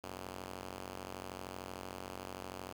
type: ring-modulated tone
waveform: 5% pulse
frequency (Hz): 93.2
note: F#2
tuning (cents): +13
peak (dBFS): -29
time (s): 0.03-2.73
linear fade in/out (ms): 10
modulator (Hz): 166
effects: high-pass 60 Hz 12 dB/octave + 10-bit